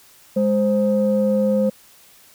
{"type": "tone pair together", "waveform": "sine", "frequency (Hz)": [206.8, 523.3], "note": ["G#3", "C5"], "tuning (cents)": [-7, 0], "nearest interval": "octave + major third", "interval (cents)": 1607, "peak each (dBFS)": -17, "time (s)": [0.36, 1.7], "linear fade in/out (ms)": 10, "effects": ["tanh soft clip ceiling -9 dBFS", "white hiss -50 dBFS RMS until 2.34 s"]}